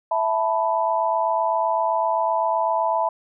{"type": "chord", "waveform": "sine", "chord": "E suspended fourth", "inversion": "none", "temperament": "equal", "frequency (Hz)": [659.3, 880, 987.8], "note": ["E5", "A5", "B5"], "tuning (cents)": [0, 0, 0], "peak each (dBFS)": -23, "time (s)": [0.11, 3.09], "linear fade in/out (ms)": 5, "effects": []}